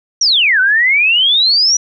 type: exponential two-way sweep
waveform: sine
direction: down then up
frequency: 5920 to 1480 to 5920 Hz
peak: -8 dBFS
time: 0.21-1.77 s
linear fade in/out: 5 ms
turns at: 0.6 s
effects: none